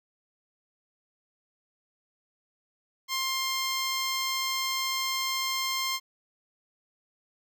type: tone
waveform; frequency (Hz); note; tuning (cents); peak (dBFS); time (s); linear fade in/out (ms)
10% pulse; 1058; C6; +19; -19; 3.08-6; 50
effects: none